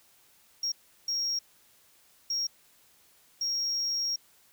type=tone bursts at uneven times; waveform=sine; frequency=5588 Hz; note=F8; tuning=in tune; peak=-25 dBFS; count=4; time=0.63-0.72 / 1.08-1.39 / 2.3-2.47 / 3.41-4.16 s; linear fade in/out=5 ms; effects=tanh soft clip ceiling -26 dBFS + white hiss -62 dBFS RMS until 4.52 s